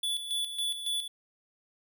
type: tone with tremolo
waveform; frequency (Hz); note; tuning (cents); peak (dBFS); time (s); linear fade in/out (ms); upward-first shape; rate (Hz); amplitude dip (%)
square; 3448; A7; -36; -29; 0.03-1.08; 5; square; 3.6; 60
effects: none